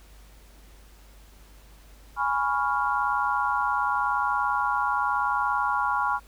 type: chord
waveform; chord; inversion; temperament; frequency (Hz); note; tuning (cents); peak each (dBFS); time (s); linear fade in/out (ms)
sine; C# dominant seventh; second; equal; 830.6 / 987.8 / 1108.7 / 1396.9; G#5 / B5 / C#6 / E#6; 0 / 0 / 0 / 0; -28; 2.16-6.2; 50
effects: added 50 Hz sine -49 dBFS peak until 6.27 s + pink hiss -56 dBFS RMS until 6.27 s